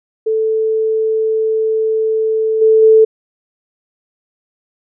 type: tone with level steps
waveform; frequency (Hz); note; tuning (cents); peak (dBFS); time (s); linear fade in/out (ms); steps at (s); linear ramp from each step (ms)
sine; 440; A4; 0; -12 / -6 / -4; 0.26-3.05; 10; 2.61 / 2.82; 10
effects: none